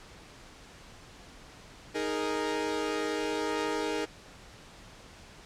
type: chord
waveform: sawtooth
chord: D# suspended fourth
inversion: none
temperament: equal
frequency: 311.1 / 415.3 / 466.2 Hz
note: D#4 / G#4 / A#4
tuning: 0 / 0 / 0 cents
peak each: -30 dBFS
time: 1.94-4.06 s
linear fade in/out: 20 ms
effects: pink hiss -51 dBFS RMS until 5.45 s + low-pass 7000 Hz 12 dB/octave